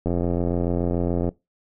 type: click train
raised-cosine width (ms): 2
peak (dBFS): -11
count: 108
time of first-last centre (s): 0.06-1.29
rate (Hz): 87
effects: noise-tail reverb RT60 0.2 s tail -20 dB re dry